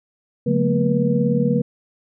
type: tone cluster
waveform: sine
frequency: 142 / 181.2 / 218.4 / 238.3 / 483 Hz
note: C#3 / F#3 / A3 / A#3 / B4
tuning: +42 / -36 / -13 / +38 / -39 cents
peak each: -22 dBFS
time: 0.46-1.62 s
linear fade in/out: 10 ms
effects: none